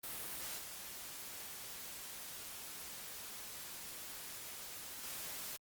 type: noise with level steps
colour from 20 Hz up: white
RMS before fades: -44 / -48 / -45 dBFS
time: 0.03-5.57 s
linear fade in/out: 10 ms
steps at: 0.58 / 5.03 s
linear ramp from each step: 5 ms
effects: Opus 32 kbps